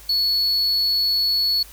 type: tone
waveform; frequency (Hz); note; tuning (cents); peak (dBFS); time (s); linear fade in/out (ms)
triangle; 4400; C#8; -14; -16; 0.09-1.63; 5
effects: added 50 Hz sine -45 dBFS peak until 1.72 s + white hiss -45 dBFS RMS until 1.72 s